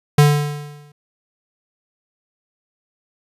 square tone with exponential decay, 146.83 Hz, D3, in tune, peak -7 dBFS, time 0.18-0.92 s, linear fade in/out 5 ms, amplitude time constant 160 ms, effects resampled to 32000 Hz

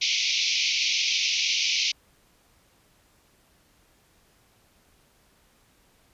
pink band-pass noise, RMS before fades -25 dBFS, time 0.01-1.92 s, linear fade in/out 10 ms, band 2200 to 6200 Hz, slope 96 dB/octave, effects pink hiss -62 dBFS RMS until 6.13 s + resampled to 32000 Hz

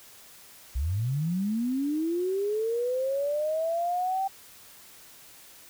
sine linear sweep, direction up, 58.27 to 782 Hz, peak -25 dBFS, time 0.75-4.28 s, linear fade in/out 10 ms, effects white hiss -51 dBFS RMS until 5.69 s

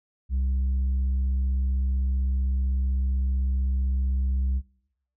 sine tone with tanh clipping, 65.41 Hz, C2, in tune, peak -23 dBFS, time 0.29-4.62 s, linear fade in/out 50 ms, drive 3 dB, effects noise-tail reverb RT60 0.7 s tail -20 dB re dry

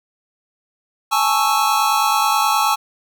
square chord, A major seventh, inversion third, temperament equal, 830.6 / 880 / 1108.7 / 1318.5 Hz, G#5 / A5 / C#6 / E6, 0 / 0 / 0 / 0 cents, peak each -21 dBFS, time 1.11-2.76 s, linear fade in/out 20 ms, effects none

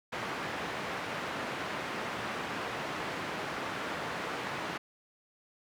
white band-pass noise, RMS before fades -37 dBFS, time 0.12-4.78 s, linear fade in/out 10 ms, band 120 to 1700 Hz, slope 12 dB/octave, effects none

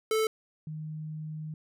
square / sine tone pair in turn, 438.4 / 155 Hz, A4 / D#3, -6 / -6 cents, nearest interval octave + tritone, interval 1800 cents, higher first, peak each -25 / -35 dBFS, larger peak first, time 0.11-0.27 / 0.67-1.54 s, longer second, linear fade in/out 2 ms, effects none

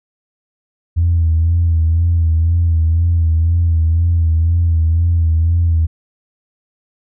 sine tone with vibrato, 83 Hz, E2, 12 cents sharp, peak -9 dBFS, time 0.96-5.87 s, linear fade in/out 20 ms, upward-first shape sine, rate 2 Hz, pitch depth 52 cents each way, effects tanh soft clip ceiling -6 dBFS

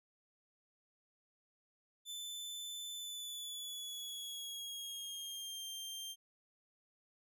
sawtooth tone with pitch glide, 3520 to 3172 Hz, A7 to G7, 0 to +20 cents, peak -40 dBFS, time 2.05-6.16 s, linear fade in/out 50 ms, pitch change -180 cents, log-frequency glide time 2.94-5.67 s, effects none

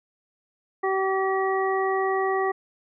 harmonic tone, 383.4 Hz, G4, 38 cents flat, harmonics 1 / 2 / 3 / 5, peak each -24 / -27 / -29 / -31 dBFS, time 0.83-2.52 s, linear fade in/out 10 ms, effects none

